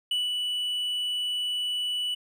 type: tone with ADSR envelope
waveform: triangle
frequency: 2960 Hz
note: F#7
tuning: in tune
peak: -22 dBFS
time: 0.11-2.15 s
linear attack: 4 ms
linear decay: 180 ms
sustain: -3 dB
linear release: 12 ms
effects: none